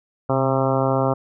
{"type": "harmonic tone with a mistuned harmonic", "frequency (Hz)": 133.8, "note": "C3", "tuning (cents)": 39, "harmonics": [1, 2, 3, 4, 5, 6, 7, 8, 9, 10], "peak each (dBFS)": [-23, -25, -26, -23, -25, -28, -29, -31, -30, -33], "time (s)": [0.29, 1.14], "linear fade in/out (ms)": 10, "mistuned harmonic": 1, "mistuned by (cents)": -48, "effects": []}